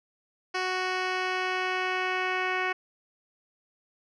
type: tone with low-pass filter sweep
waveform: 10% pulse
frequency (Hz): 370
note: F#4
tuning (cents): 0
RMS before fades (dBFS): -29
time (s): 0.54-2.73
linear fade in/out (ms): 10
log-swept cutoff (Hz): 4200 to 2500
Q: 1.9
effects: none